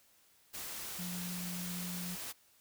sine tone in noise, 178.2 Hz, F3, 35 cents sharp, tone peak -40 dBFS, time 0.98-2.16 s, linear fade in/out 20 ms, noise white, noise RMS -43 dBFS, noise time 0.53-2.33 s, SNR 0 dB, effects white hiss -67 dBFS RMS until 2.6 s

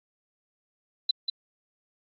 sine tone with echo, 4008 Hz, B7, 25 cents sharp, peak -19 dBFS, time 1.09-1.11 s, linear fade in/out 5 ms, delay 190 ms, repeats 1, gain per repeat -6 dB, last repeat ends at 1.3 s, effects Opus 48 kbps

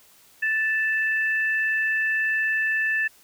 sine tone pair together, 1758.3 / 2637 Hz, A6 / E7, -2 / 0 cents, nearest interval perfect fifth, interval 702 cents, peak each -21 / -30 dBFS, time 0.42-3.08 s, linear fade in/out 10 ms, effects white hiss -55 dBFS RMS until 3.23 s

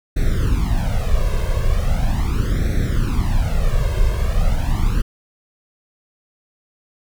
brown noise with flanger, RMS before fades -17 dBFS, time 0.16-5.02 s, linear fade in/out 10 ms, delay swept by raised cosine 0.5 to 1.9 ms, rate 0.39 Hz, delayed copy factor +1, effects none

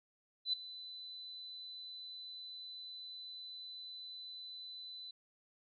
sine tone with ADSR envelope, 4006 Hz, B7, 24 cents sharp, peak -29 dBFS, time 0.45-5.11 s, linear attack 83 ms, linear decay 4 ms, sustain -17 dB, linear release 5 ms, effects none

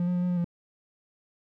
triangle tone with pitch steps, 175.3 / 178.9 / 177.4 / 179.3 / 177.7 / 172.6 Hz, F3 / F3 / F3 / F3 / F3 / F3, +7 / +42 / +27 / +46 / +30 / -20 cents, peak -22 dBFS, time 0-0.444 s, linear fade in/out 2 ms, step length 74 ms, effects none

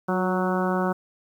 harmonic tone with a mistuned harmonic, 185 Hz, F#3, in tune, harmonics 1 / 2 / 3 / 4 / 5 / 6 / 7 / 8, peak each -25 / -28 / -30 / -31 / -32 / -33 / -33 / -34 dBFS, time 0.08-0.93 s, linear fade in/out 10 ms, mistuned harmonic 2, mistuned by -30 cents, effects 9-bit

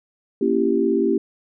sine chord, A# diminished seventh, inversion none, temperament equal with one note detuned, 233.1 / 277.2 / 335 / 392 Hz, A#3 / C#4 / E4 / G4, 0 / 0 / +28 / 0 cents, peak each -23 / -23 / -22 / -20 dBFS, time 0.41-1.18 s, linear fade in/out 5 ms, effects none

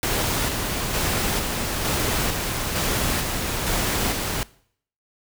pink noise with tremolo, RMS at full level -23 dBFS, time 0.03-4.43 s, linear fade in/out 0 ms, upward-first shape square, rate 1.1 Hz, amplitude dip 30%, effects noise-tail reverb RT60 0.6 s tail -21 dB re dry

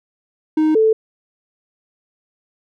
triangle / sine tone pair in turn, 311.1 / 440 Hz, D#4 / A4, 0 / 0 cents, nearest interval tritone, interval 600 cents, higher second, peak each -10 dBFS, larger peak neither, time 0.57-0.75 / 0.75-0.93 s, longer neither, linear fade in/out 5 ms, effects none

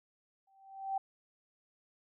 sine tone with exponential growth, 777 Hz, G5, 16 cents flat, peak -29 dBFS, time 0.47-0.98 s, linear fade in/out 5 ms, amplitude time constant 110 ms, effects none

